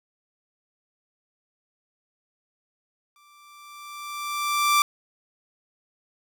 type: tone with exponential growth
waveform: sawtooth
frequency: 1174.7 Hz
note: D6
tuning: in tune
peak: -12 dBFS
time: 3.16-4.82 s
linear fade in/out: 1 ms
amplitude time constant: 360 ms
effects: none